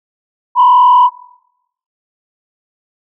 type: tone with frequency modulation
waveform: sine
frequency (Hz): 987.8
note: B5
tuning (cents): 0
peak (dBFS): -3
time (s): 0.55-1.1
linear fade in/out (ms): 50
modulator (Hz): 41.2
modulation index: 0.88
effects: noise-tail reverb RT60 0.8 s tail -21 dB re dry + tanh soft clip ceiling 0 dBFS